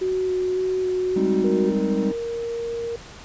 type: tone with vibrato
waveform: sine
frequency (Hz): 370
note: F#4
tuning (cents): 0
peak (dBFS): -20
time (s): 0.01-1.7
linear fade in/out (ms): 10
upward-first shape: square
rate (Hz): 1.8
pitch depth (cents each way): 10
type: chord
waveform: triangle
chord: Ab major seventh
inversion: third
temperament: equal with one note detuned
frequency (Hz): 194.53 / 207.7 / 261.6 / 311.1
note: G3 / Ab3 / C4 / Eb4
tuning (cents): -13 / 0 / 0 / 0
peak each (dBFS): -22 / -24 / -27 / -25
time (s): 1.16-2.12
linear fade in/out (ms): 5
type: tone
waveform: sine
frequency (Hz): 466.2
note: A#4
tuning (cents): 0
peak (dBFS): -25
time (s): 1.44-2.96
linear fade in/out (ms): 5
effects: pink hiss -42 dBFS RMS until 3.24 s + resampled to 16000 Hz